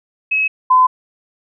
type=tone pair in turn; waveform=sine; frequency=2567 / 1018.7 Hz; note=E7 / C6; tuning=-47 / -47 cents; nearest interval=octave + major third; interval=1600 cents; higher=first; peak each=-13 / -7 dBFS; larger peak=second; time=0.31-0.48 / 0.7-0.87 s; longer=neither; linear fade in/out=10 ms; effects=none